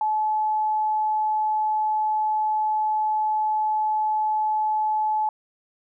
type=tone; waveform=sine; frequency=860 Hz; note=A5; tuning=40 cents flat; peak=-20 dBFS; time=0.01-5.29 s; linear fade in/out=2 ms; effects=none